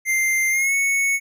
square tone with pitch glide, 2093 to 2211 Hz, C7 to C#7, 0 to -5 cents, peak -18 dBFS, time 0.05-1.2 s, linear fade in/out 50 ms, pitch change +95 cents, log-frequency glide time 0.5-0.74 s, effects none

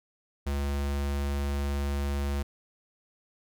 square tone, 70.6 Hz, C#2, 32 cents sharp, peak -28 dBFS, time 0.46-2.43 s, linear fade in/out 10 ms, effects none

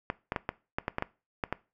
clicks, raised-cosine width 0.5 ms, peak -14 dBFS, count 10, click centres 0.101 / 0.321 / 0.362 / 0.491 / 0.785 / 0.881 / 0.984 / 1.024 / 1.438 / 1.526 s, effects noise-tail reverb RT60 0.3 s tail -20 dB re dry

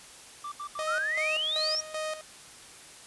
triangle tone bursts, 1174.7 Hz, D6, in tune, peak -33 dBFS, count 3, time 0.44-0.829 s, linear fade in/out 5 ms, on 79 ms, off 76 ms
sawtooth tone with tremolo, 622.3 Hz, D#5, in tune, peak -27 dBFS, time 0.79-2.21 s, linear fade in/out 0 ms, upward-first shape square, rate 2.6 Hz, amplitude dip 70%
sine exponential sweep, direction up, 1268 to 5750 Hz, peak -27 dBFS, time 0.87-1.81 s, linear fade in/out 10 ms
effects white hiss -49 dBFS RMS until 3.06 s + resampled to 24000 Hz

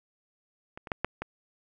clicks, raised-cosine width 0.5 ms, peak -26 / -26 / -13 / -11 / -18 dBFS, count 5, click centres 0.775 / 0.872 / 0.918 / 1.046 / 1.22 s, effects none

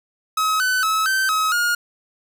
45% pulse tone with pitch steps, 1277 / 1508 / 1292 / 1548 / 1277 / 1428 Hz, D#6 / F#6 / E6 / G6 / D#6 / F6, +45 / +32 / -35 / -22 / +45 / +38 cents, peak -17 dBFS, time 0.37-1.75 s, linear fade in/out 5 ms, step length 230 ms, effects none

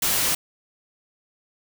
white noise, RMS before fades -22 dBFS, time 0.02-0.35 s, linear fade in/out 5 ms, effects none

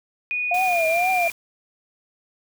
sine tone with pitch glide, 2467 to 2386 Hz, D#7 to D7, -15 to +27 cents, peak -22 dBFS, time 0.31-1.3 s, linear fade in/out 0 ms, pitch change -58 cents, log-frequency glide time 0.58-0.93 s
sine tone with vibrato, 695 Hz, F5, 9 cents flat, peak -19 dBFS, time 0.51-1.28 s, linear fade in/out 5 ms, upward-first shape triangle, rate 2.1 Hz, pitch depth 160 cents each way
white noise, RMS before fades -36 dBFS, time 0.54-1.32 s, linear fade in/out 2 ms
effects none

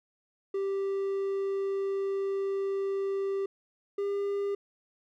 triangle tone pair in turn, 392 / 401.2 Hz, G4 / G4, 0 / +40 cents, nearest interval unison, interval 40 cents, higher second, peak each -26 dBFS, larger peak neither, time 0.54-3.46 / 3.98-4.55 s, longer first, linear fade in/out 5 ms, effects none

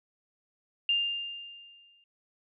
sine tone with exponential decay, 2801 Hz, F7, 4 cents sharp, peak -22 dBFS, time 0.89-2.04 s, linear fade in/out 2 ms, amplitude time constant 250 ms, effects none

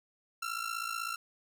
sawtooth ring-modulated tone, 1356 Hz, E6, 49 cents sharp, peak -28 dBFS, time 0.42-1.16 s, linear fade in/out 5 ms, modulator 28 Hz, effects none

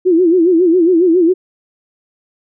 sine tone with vibrato, 347.1 Hz, F4, 11 cents flat, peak -7 dBFS, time 0.05-1.34 s, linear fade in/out 20 ms, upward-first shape sine, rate 7.3 Hz, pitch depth 130 cents each way, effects none

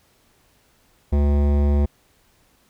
sine tone with hard clipping, 72 Hz, D2, 34 cents flat, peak -17 dBFS, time 1.12-1.86 s, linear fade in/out 10 ms, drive 16 dB, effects pink hiss -60 dBFS RMS until 2.69 s

